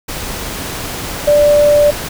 sine tone in noise, 587.3 Hz, D5, in tune, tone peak -6 dBFS, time 1.27-1.91 s, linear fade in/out 10 ms, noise pink, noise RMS -23 dBFS, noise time 0.08-2.09 s, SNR +14 dB, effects none

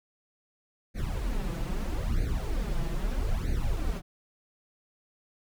brown noise with flanger, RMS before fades -29 dBFS, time 0.94-4.02 s, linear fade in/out 50 ms, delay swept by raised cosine 0.46 to 6.06 ms, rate 0.78 Hz, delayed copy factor +0.9, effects none

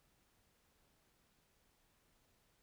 silence, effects pink hiss -75 dBFS RMS until 2.62 s

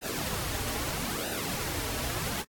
pink noise with flanger, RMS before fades -33 dBFS, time 0.01-2.45 s, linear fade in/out 50 ms, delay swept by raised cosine 0.89 to 5.79 ms, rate 0.78 Hz, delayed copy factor -0.8, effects AAC 64 kbps

